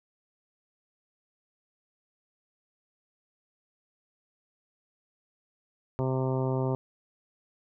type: harmonic tone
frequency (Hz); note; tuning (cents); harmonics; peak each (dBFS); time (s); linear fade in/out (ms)
130.81; C3; 0; 1 / 2 / 3 / 4 / 5 / 6 / 7 / 8 / 9; -28 / -34 / -32 / -36 / -38 / -45 / -39 / -46 / -47; 5.99-6.75; 0
effects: none